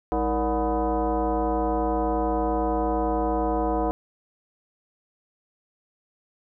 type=tone with frequency modulation; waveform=sine; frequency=206.4 Hz; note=G#3; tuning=10 cents flat; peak=-21 dBFS; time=0.12-3.91 s; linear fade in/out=0 ms; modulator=262 Hz; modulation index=2.8; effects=none